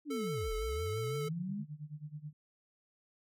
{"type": "linear two-way sweep", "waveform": "sine", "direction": "down then up", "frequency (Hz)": [310, 36.37, 216.5], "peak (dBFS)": -36, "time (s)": [0.05, 1.65], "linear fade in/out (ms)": 50, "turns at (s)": 0.52}
{"type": "tone with vibrato", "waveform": "square", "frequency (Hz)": 438.5, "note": "A4", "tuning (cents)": -6, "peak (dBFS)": -37, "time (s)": [0.1, 1.29], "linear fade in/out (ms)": 10, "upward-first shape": "sine", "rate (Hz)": 5.9, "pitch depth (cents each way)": 21}
{"type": "tone with tremolo", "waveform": "sine", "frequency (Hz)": 150, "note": "D3", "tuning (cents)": 37, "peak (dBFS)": -39, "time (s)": [1.27, 2.33], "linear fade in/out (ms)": 5, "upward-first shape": "sine", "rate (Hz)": 9.3, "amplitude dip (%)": 90}
{"effects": []}